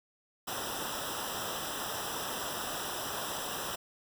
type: noise with comb filter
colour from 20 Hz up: pink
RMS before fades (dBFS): -37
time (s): 0.47-3.76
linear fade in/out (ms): 10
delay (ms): 0.45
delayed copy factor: -0.9
effects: none